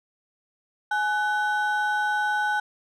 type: ring-modulated tone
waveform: triangle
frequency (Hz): 1168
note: D6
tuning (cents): -10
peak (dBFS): -17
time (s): 0.91-2.6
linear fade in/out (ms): 5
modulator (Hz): 329
effects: none